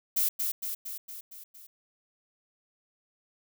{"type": "noise with echo", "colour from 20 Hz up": "violet", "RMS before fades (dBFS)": -26, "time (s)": [0.16, 0.29], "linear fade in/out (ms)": 10, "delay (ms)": 230, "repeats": 6, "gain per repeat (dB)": -4, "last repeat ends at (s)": 1.67, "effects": []}